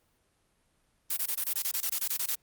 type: noise bursts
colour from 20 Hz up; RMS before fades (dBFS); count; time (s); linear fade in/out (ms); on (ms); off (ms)
blue; -30; 14; 1.1-2.351; 5; 68; 23
effects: pink hiss -71 dBFS RMS until 2.42 s + Opus 32 kbps

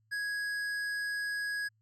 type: tone with tanh clipping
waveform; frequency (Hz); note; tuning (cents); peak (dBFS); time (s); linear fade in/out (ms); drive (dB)
sine; 1661.2; G#6; 0; -34; 0.11-1.69; 20; 12
effects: added 109 Hz sine -69 dBFS peak until 1.81 s

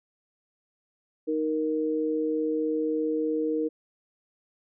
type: tone pair together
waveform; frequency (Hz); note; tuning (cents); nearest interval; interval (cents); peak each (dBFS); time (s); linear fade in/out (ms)
sine; 311 / 467.7; D#4 / A#4; -1 / +6; perfect fifth; 707; -27; 1.27-3.69; 20
effects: none

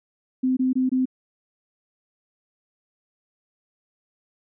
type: tone bursts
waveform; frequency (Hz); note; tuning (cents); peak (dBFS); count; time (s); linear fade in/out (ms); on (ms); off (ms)
sine; 257.8; C4; -26; -18; 4; 0.43-1.056; 10; 140; 22
effects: none

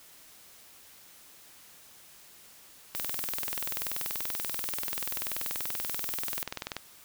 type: click train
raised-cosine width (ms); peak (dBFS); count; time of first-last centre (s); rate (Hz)
0.2; -16; 80; 2.95-6.766; 20.7
type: noise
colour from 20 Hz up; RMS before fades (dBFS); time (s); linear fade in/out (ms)
violet; -35; 2.95-6.43; 0
effects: white hiss -54 dBFS RMS until 7.04 s

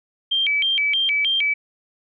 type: tone with vibrato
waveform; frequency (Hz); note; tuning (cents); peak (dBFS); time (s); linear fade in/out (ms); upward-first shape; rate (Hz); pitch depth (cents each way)
sine; 2700; E7; +41; -17; 0.31-1.54; 10; square; 3.2; 280
effects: none

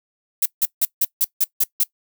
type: noise bursts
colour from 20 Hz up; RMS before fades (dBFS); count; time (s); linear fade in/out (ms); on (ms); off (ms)
violet; -17; 8; 0.42-1.836; 5; 37; 160
effects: noise-tail reverb RT60 0.1 s tail -21 dB re dry

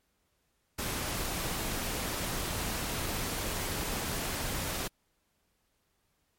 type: noise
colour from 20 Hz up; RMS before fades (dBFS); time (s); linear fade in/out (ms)
pink; -34; 0.78-4.88; 10
effects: pink hiss -75 dBFS RMS until 6.38 s + MP3 64 kbps

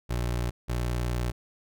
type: tone pair in turn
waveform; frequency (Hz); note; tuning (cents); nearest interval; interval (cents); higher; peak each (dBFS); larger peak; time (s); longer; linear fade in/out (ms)
25% pulse; 60.1 / 60.1; B1 / B1; -46 / -46; unison; 0; neither; -23; neither; 0.09-0.51 / 0.68-1.32; second; 20
effects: none

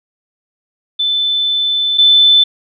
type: tone pair in turn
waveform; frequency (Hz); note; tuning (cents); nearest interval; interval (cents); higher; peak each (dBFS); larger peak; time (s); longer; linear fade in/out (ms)
sine; 3520 / 3520; A7 / A7; 0 / 0; unison; 0; neither; -12 / -5; second; 0.99-1.98 / 1.98-2.44; first; 10
effects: none

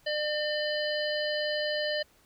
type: harmonic tone with a mistuned harmonic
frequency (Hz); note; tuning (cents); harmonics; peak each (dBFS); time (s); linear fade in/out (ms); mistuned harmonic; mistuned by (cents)
602; D5; +43; 1 / 3 / 5 / 7 / 8; -30 / -34 / -36 / -38 / -40; 0.06-2.03; 10; 7; -24
effects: pink hiss -63 dBFS RMS until 2.25 s

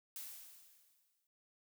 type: noise with exponential decay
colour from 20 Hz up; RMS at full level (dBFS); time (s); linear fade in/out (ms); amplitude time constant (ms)
blue; -45; 0.16-1.27; 1; 240
effects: none

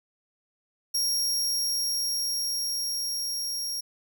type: tone with level ramp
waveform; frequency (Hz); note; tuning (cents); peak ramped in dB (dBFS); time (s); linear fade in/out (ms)
sawtooth; 5588; F8; 0; -21 to -27; 0.94-3.81; 10
effects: none

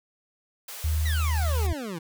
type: high-pass noise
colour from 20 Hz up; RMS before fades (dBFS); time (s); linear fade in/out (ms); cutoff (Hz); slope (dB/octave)
white; -39; 0.68-1.67; 5; 430; 48
type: tone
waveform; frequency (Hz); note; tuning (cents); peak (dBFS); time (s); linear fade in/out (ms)
sine; 77.78; D#2; 0; -22; 0.84-1.73; 5
type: exponential sweep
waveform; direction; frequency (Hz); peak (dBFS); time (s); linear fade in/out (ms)
25% pulse; down; 2045 to 155.56; -28; 1.05-1.99; 10
effects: none

